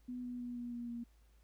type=tone with pitch steps; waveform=sine; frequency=248.1 / 245.7 / 243.3 / 240.9 / 238.5 / 236.2 Hz; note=B3 / B3 / B3 / B3 / A#3 / A#3; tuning=+8 / -9 / -26 / -43 / +40 / +23 cents; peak=-40 dBFS; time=0.08-1.04 s; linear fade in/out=10 ms; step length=160 ms; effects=added 54 Hz sine -63 dBFS peak until 1.43 s + pink hiss -75 dBFS RMS until 1.43 s